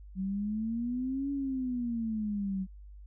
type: exponential two-way sweep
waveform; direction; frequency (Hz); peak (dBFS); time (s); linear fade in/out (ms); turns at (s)
sine; up then down; 186 to 282.4 to 186; -30; 0.15-2.67; 50; 1.31
effects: added 50 Hz sine -46 dBFS peak until 3.06 s